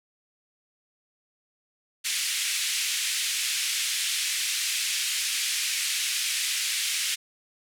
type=band-pass noise; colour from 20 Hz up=pink; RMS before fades=-28 dBFS; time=2.04-7.16 s; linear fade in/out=20 ms; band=2200 to 11000 Hz; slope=24 dB/octave; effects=none